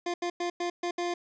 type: tone bursts at uneven times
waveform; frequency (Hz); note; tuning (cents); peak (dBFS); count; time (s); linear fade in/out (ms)
25% pulse; 349.5; F4; +1; -25; 6; 0.06-0.14 / 0.22-0.3 / 0.4-0.5 / 0.6-0.7 / 0.83-0.91 / 0.98-1.14; 5
effects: resampled to 16000 Hz + 10-bit